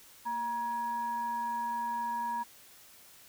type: tone with frequency modulation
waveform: sine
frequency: 950 Hz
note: A#5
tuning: 33 cents sharp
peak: -31 dBFS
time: 0.25-2.44 s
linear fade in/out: 20 ms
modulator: 719 Hz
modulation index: 0.34
effects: white hiss -56 dBFS RMS until 3.28 s